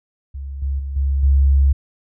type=tone with level steps; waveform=sine; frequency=68.7 Hz; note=C#2; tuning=15 cents flat; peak=-26 / -18 / -23 / -15 / -10 dBFS; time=0.34-1.73 s; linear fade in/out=10 ms; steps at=0.62 / 0.79 / 0.96 / 1.23 s; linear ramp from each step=5 ms; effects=none